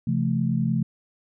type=tone cluster; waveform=sine; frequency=132.7 / 170 / 219.3 Hz; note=C3 / F3 / A3; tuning=+25 / -46 / -6 cents; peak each=-25 dBFS; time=0.07-0.83 s; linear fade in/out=5 ms; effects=none